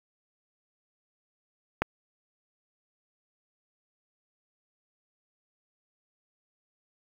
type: click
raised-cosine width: 0.5 ms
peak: -9 dBFS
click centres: 1.82 s
effects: 7-bit